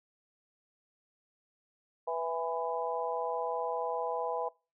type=harmonic tone with a mistuned harmonic; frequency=164.81 Hz; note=E3; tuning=in tune; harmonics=3 / 4 / 5 / 6; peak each=-35 / -36 / -37 / -38 dBFS; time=2.07-4.49 s; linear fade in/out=10 ms; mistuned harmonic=6; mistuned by=+18 cents; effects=noise-tail reverb RT60 0.3 s tail -24 dB re dry